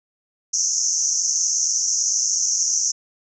pink band-pass noise, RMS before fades -21 dBFS, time 0.53-2.92 s, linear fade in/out 10 ms, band 5700 to 6600 Hz, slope 96 dB/octave, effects none

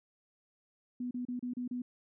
sine tone bursts, 246.9 Hz, B3, in tune, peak -34 dBFS, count 6, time 1-1.82 s, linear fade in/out 5 ms, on 110 ms, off 32 ms, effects none

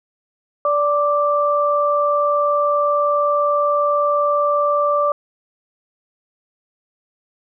sine tone pair together, 582.5 / 1174.7 Hz, D5 / D6, -14 / 0 cents, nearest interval octave, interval 1214 cents, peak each -17 dBFS, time 0.65-5.12 s, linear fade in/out 2 ms, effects none

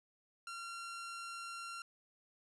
sawtooth tone, 1374 Hz, F6, 29 cents flat, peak -40 dBFS, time 0.47-1.82 s, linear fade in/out 2 ms, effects resampled to 24000 Hz

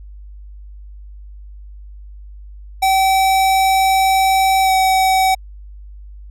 square tone with pitch glide, 768 to 759.2 Hz, G5 to F#5, -36 to +44 cents, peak -12 dBFS, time 2.82-5.35 s, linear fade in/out 10 ms, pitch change -20 cents, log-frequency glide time 4.63-4.71 s, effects added 50 Hz sine -33 dBFS peak until 6.3 s

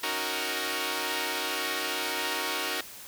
5% pulse chord, D# minor seventh, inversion third, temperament equal, 277.2 / 311.1 / 370 / 466.2 Hz, C#4 / D#4 / F#4 / A#4, 0 / 0 / 0 / 0 cents, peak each -27 / -24 / -22 / -22 dBFS, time 0.03-2.81 s, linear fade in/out 5 ms, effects white hiss -45 dBFS RMS until 3.07 s

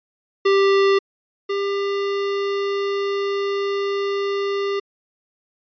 square tone pair in turn, 393.2 / 398.7 Hz, G4 / G4, +5 / +29 cents, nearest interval unison, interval 24 cents, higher second, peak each -14 / -21 dBFS, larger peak first, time 0.45-0.99 / 1.49-4.8 s, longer second, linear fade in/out 10 ms, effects resampled to 11025 Hz

